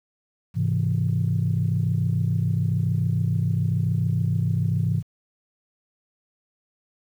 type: chord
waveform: sine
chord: Ab augmented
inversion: none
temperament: equal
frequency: 103.83 / 130.81 / 164.81 Hz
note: Ab2 / C3 / E3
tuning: 0 / 0 / 0 cents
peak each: -23 / -24 / -24 dBFS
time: 0.54-5.03 s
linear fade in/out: 50 ms
effects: tanh soft clip ceiling -12 dBFS + 9-bit